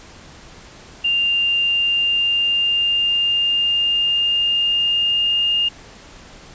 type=tone with pitch glide; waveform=sine; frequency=2794 to 2825 Hz; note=F7 to F7; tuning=0 to +19 cents; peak=-15 dBFS; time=1.04-5.69 s; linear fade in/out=10 ms; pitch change=+19 cents; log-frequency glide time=1.63-5.57 s; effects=pink hiss -42 dBFS RMS until 6.54 s + resampled to 16000 Hz